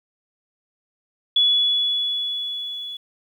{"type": "tone with level ramp", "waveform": "sine", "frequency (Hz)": 3405, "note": "G#7", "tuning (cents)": 42, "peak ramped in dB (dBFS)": [-13, -30], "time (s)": [1.36, 2.97], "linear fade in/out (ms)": 5, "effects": ["9-bit"]}